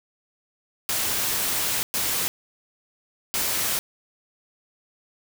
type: noise bursts at uneven times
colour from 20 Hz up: white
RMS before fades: -25 dBFS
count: 3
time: 0.89-1.83 / 1.94-2.28 / 3.34-3.79 s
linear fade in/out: 0 ms
effects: none